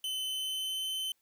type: tone with pitch glide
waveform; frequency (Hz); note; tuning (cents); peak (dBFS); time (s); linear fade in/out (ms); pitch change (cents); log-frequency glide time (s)
45% pulse; 3043 to 3064; F#7 to G7; +48 to -40; -33; 0.04-1.12; 2; +12; 0.25-0.89
effects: white hiss -75 dBFS RMS until 1.21 s